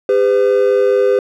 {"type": "tone pair together", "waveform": "triangle", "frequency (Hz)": [402.4, 507], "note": ["G4", "B4"], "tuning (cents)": [45, 45], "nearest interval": "major third", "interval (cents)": 400, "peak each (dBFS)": -10, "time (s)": [0.09, 1.19], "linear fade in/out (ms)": 2, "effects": ["tanh soft clip ceiling -2 dBFS"]}